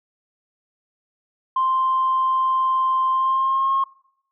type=tone with pitch glide; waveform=sine; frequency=1046.5 to 1079 Hz; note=C6 to C#6; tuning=0 to -47 cents; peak=-16 dBFS; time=1.56-3.84 s; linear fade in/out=5 ms; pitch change=+53 cents; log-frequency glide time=3.12-3.73 s; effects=noise-tail reverb RT60 0.7 s tail -22 dB re dry + tanh soft clip ceiling -12 dBFS